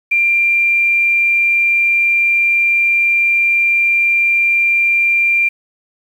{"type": "tone", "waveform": "sine", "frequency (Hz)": 2378, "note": "D7", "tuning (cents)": 21, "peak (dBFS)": -10, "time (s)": [0.11, 5.49], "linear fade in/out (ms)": 10, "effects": ["7-bit"]}